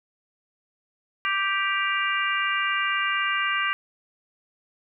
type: harmonic tone with a mistuned harmonic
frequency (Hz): 392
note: G4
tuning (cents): 0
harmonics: 3 / 4 / 5 / 6 / 7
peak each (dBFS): -27 / -28 / -29 / -30 / -30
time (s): 1.25-3.73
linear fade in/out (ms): 0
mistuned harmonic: 7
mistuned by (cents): +36
effects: none